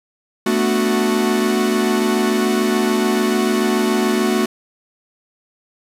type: chord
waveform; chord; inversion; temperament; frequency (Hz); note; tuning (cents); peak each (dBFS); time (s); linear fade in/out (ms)
45% pulse; B minor seventh; third; equal with one note detuned; 220 / 246.9 / 293.7 / 368.7; A3 / B3 / D4 / F#4; 0 / 0 / 0 / -6; -19 / -22 / -25 / -19; 0.46-4.46; 5
effects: resampled to 32000 Hz + 7-bit